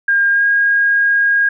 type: tone with pitch glide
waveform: sine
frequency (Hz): 1611 to 1630.7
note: G6 to G#6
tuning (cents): +47 to -32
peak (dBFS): -10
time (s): 0.08-1.49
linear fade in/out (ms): 5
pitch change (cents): +21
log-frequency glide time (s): 0.31-0.44
effects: none